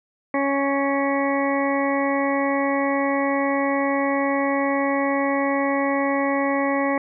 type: harmonic tone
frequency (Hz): 277.7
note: C#4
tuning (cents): +3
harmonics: 1 / 2 / 3 / 4 / 6 / 7 / 8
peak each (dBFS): -23 / -24 / -28 / -28 / -38 / -29 / -32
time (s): 0.34-6.98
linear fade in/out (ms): 2
effects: none